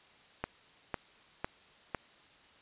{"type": "click train", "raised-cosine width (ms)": 0.5, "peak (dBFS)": -18, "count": 4, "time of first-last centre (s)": [0.44, 1.948], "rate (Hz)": 1.99, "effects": ["white hiss -60 dBFS RMS until 2.61 s", "resampled to 8000 Hz"]}